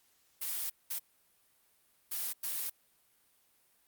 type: noise bursts at uneven times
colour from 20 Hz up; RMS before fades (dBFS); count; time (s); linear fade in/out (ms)
blue; -36; 4; 0.41-0.7 / 0.9-0.99 / 2.11-2.33 / 2.43-2.7; 10
effects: white hiss -70 dBFS RMS until 3.87 s + Opus 48 kbps